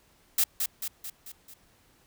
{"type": "noise with echo", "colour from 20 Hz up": "blue", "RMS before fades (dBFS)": -23, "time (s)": [0.38, 0.44], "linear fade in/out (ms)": 5, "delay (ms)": 220, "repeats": 5, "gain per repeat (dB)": -5, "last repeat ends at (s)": 1.54, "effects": ["pink hiss -63 dBFS RMS until 2.06 s"]}